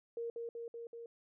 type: tone with echo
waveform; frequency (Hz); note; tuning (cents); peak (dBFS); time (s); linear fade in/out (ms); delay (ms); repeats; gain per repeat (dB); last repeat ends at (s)
sine; 466.2; A#4; 0; -37; 0.17-0.3; 2; 190; 4; -2; 1.06
effects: none